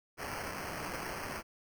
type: noise with sample-and-hold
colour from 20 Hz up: white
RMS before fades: -40 dBFS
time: 0.17-1.43 s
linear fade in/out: 50 ms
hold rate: 3675 Hz
effects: none